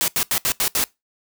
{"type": "noise bursts at uneven times", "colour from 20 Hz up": "white", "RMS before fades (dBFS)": -20, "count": 6, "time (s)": [[0.01, 0.08], [0.16, 0.23], [0.31, 0.38], [0.45, 0.52], [0.6, 0.68], [0.75, 0.84]], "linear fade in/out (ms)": 0, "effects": ["noise-tail reverb RT60 0.2 s tail -22 dB re dry"]}